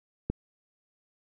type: click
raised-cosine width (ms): 3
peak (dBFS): -15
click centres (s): 0.3
effects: none